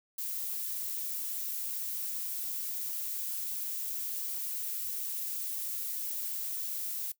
violet noise, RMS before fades -36 dBFS, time 0.18-7.12 s, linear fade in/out 5 ms, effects noise-tail reverb RT60 0.1 s tail -19 dB re dry

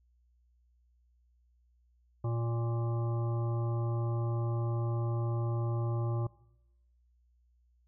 harmonic tone, 116.8 Hz, A#2, 4 cents sharp, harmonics 1 / 3 / 5 / 7 / 9 / 10, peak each -30 / -40 / -44 / -47 / -49 / -50 dBFS, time 2.24-6.27 s, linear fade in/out 5 ms, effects noise-tail reverb RT60 0.9 s tail -21 dB re dry + added 60 Hz sine -65 dBFS peak until 7.87 s

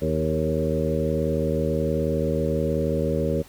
harmonic tone with a mistuned harmonic, 78.7 Hz, D#2, 20 cents sharp, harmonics 1 / 2 / 3 / 4 / 5 / 6 / 7, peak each -29 / -27 / -29 / -32 / -30 / -28 / -28 dBFS, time 0.01-3.43 s, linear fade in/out 20 ms, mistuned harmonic 6, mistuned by -27 cents, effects pink hiss -49 dBFS RMS until 3.48 s

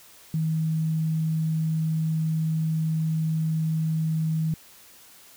sine tone, 159.2 Hz, D#3, 40 cents sharp, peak -22 dBFS, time 0.34-4.54 s, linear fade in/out 2 ms, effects white hiss -51 dBFS RMS until 5.36 s

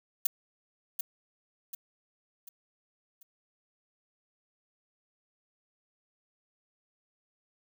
violet noise with echo, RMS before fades -25 dBFS, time 0.25-0.27 s, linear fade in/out 5 ms, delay 740 ms, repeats 4, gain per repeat -7 dB, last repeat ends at 3.23 s, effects none

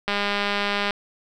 click train, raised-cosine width 0.3 ms, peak -8 dBFS, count 169, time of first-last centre 0.08-0.908 s, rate 203 Hz, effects none

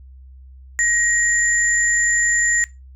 sine tone pair together, 1888 / 7143 Hz, A#6 / A8, +22 / +25 cents, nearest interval octave + major seventh, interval 2303 cents, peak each -17 / -20 dBFS, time 0.79-2.64 s, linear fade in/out 0 ms, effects noise-tail reverb RT60 0.2 s tail -18 dB re dry + added 65 Hz sine -39 dBFS peak until 2.95 s

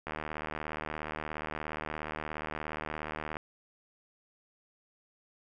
click train, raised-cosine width 0.5 ms, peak -21 dBFS, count 255, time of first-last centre 0.07-3.369 s, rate 77 Hz, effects none

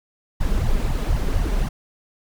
brown noise with flanger, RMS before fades -20 dBFS, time 0.4-1.69 s, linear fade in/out 10 ms, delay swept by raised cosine 1 to 5 ms, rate 4 Hz, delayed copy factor +1, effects none

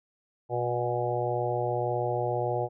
harmonic tone with a mistuned harmonic, 121.7 Hz, B2, 25 cents flat, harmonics 1 / 3 / 4 / 5 / 6 / 7, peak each -33 / -33 / -32 / -33 / -33 / -35 dBFS, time 0.49-2.69 s, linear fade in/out 50 ms, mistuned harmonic 7, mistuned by -31 cents, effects none

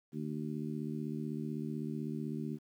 harmonic tone, 75.9 Hz, D#2, 42 cents flat, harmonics 2 / 3 / 4 / 5, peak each -40 / -39 / -43 / -46 dBFS, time 0.12-2.59 s, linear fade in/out 50 ms, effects 11-bit

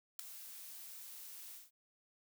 blue noise with ADSR envelope, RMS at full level -37 dBFS, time 0.19-1.71 s, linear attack 4 ms, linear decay 4 ms, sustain -14 dB, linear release 180 ms, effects none

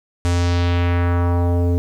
square tone with low-pass filter sweep, 87.31 Hz, F2, in tune, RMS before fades -17 dBFS, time 0.25-1.78 s, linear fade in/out 0 ms, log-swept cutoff 8600 to 410 Hz, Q 1.5, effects 8-bit

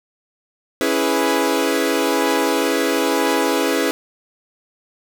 sawtooth chord, C# minor seventh, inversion none, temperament equal, 277.2 / 329.6 / 415.3 / 493.9 Hz, C#4 / E4 / G#4 / B4, 0 / 0 / 0 / 0 cents, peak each -18 dBFS, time 0.81-3.91 s, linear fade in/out 0 ms, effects none

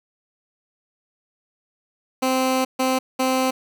15% pulse tone bursts at uneven times, 260 Hz, C4, 11 cents flat, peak -12 dBFS, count 3, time 2.22-2.65 / 2.79-2.99 / 3.19-3.51 s, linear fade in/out 10 ms, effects none

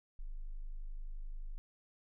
sine tone, 25.75 Hz, G#0, 14 cents flat, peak -39 dBFS, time 0.19-1.58 s, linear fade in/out 0 ms, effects none

